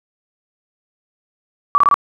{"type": "tone bursts", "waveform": "sine", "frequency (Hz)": 1149, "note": "D6", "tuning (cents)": -38, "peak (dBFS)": -8, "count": 4, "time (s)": [1.75, 1.942], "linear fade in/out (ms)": 0, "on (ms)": 30, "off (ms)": 24, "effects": []}